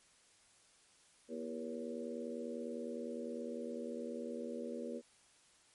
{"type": "harmonic tone with a mistuned harmonic", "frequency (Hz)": 79.9, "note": "D#2", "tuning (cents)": 47, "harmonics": [3, 4, 5, 6, 7], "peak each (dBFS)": [-44, -49, -48, -45, -48], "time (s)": [1.28, 5.02], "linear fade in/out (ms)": 50, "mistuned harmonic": 4, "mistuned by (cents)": 54, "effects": ["white hiss -67 dBFS RMS until 5.74 s", "MP3 48 kbps"]}